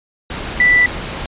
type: tone in noise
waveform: sine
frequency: 1975.5 Hz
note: B6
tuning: in tune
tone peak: -8 dBFS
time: 0.6-0.86 s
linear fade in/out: 2 ms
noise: pink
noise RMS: -25 dBFS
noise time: 0.3-1.26 s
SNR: +14 dB
effects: resampled to 8000 Hz